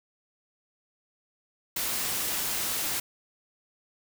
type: noise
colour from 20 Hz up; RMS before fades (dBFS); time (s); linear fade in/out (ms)
white; -30; 1.76-3; 5
effects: none